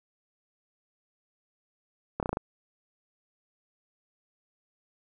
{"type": "slowing click train", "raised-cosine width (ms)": 1, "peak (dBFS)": -15, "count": 6, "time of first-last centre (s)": [2.2, 2.371], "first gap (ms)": 28, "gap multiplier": 1.1, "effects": []}